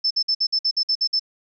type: tone bursts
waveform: sine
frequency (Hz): 5274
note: E8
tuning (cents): 0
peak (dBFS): -17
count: 10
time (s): 0.04-1.196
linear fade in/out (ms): 10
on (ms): 67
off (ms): 54
effects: none